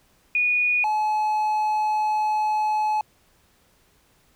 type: tone pair in turn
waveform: sine / triangle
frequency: 2459 / 854.7 Hz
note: D#7 / G#5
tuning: -21 / +49 cents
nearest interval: octave + tritone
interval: 1830 cents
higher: first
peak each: -18 dBFS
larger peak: neither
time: 0.35-0.84 / 0.84-3.01 s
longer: second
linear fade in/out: 2 ms
effects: pink hiss -61 dBFS RMS until 4.35 s